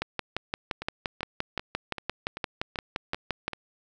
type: two click trains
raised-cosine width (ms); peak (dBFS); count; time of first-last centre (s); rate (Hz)
0.3; -19 / -12; 8 / 21; 0.82-3.533 / 0.02-3.48; 2.58 / 5.78
effects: none